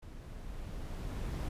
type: noise with level ramp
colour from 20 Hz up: brown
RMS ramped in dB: -48 to -35 dBFS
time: 0.02-1.49 s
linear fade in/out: 10 ms
effects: resampled to 32000 Hz